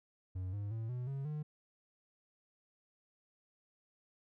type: tone with pitch steps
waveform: triangle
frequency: 92.5 / 102.04 / 112.57 / 124.19 / 137 / 151.14 Hz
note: F#2 / G#2 / A2 / B2 / C#3 / D#3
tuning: 0 / -30 / +40 / +10 / -20 / -50 cents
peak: -35 dBFS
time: 0.35-1.43 s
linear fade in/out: 10 ms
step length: 180 ms
effects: none